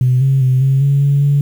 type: tone with pitch steps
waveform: sine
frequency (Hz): 126.7 / 135.1 / 129.1 / 134.9 / 140.1 / 141.3 / 142.6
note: B2 / C#3 / C3 / C#3 / C#3 / C#3 / C#3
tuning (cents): +45 / -44 / -23 / -47 / +19 / +34 / +49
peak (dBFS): -8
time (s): 0.01-1.41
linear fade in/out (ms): 2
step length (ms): 200
effects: tanh soft clip ceiling -4 dBFS + 7-bit